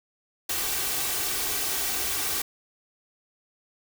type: noise with comb filter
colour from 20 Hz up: white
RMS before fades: -28 dBFS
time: 0.49-2.42 s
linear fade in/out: 5 ms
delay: 2.6 ms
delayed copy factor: +0.55
effects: none